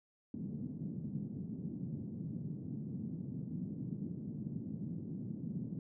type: band-pass noise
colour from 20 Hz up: white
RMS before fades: -42 dBFS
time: 0.34-5.79 s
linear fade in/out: 2 ms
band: 130 to 220 Hz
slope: 24 dB/octave
effects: none